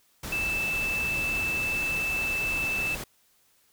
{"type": "tone in noise", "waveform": "sine", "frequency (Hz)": 2637, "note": "E7", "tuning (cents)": 0, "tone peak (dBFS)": -26, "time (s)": [0.32, 2.95], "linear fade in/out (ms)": 5, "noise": "pink", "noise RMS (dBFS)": -36, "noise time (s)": [0.23, 3.04], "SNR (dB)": 7, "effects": ["white hiss -65 dBFS RMS until 3.72 s"]}